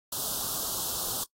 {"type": "band-stop noise", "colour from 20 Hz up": "white", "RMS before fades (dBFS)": -32, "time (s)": [0.12, 1.24], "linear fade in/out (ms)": 5, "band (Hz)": [1400, 3200], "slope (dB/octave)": 48, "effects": ["noise-tail reverb RT60 0.1 s tail -22 dB re dry", "AAC 48 kbps"]}